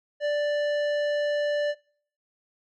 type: tone with tanh clipping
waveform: triangle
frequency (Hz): 587.3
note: D5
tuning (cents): 0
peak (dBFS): -25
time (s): 0.2-1.75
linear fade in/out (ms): 50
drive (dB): 17
effects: noise-tail reverb RT60 0.6 s tail -24 dB re dry